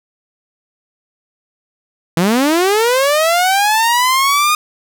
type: linear sweep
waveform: sawtooth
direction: up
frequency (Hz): 159.4 to 1234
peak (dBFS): -7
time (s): 2.17-4.55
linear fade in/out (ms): 2
effects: none